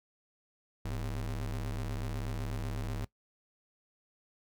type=ring-modulated tone; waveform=45% pulse; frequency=72.7 Hz; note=D2; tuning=17 cents flat; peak=-31 dBFS; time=0.85-3.05 s; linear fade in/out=5 ms; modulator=32.3 Hz; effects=noise-tail reverb RT60 0.1 s tail -19 dB re dry